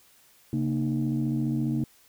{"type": "tone cluster", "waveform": "sine", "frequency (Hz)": [136.7, 231.6, 306.2], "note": ["C#3", "A#3", "D#4"], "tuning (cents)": [-24, -11, -28], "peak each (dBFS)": [-27, -27, -29], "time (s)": [0.53, 1.84], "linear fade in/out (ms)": 2, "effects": ["tanh soft clip ceiling -18 dBFS", "white hiss -59 dBFS RMS until 2.08 s"]}